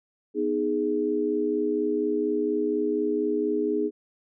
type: chord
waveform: sine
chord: G# minor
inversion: first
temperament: equal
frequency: 246.9 / 311.1 / 415.3 Hz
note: B3 / D#4 / G#4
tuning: 0 / 0 / 0 cents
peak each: -31 / -27 / -25 dBFS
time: 0.34-3.91 s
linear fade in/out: 50 ms
effects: none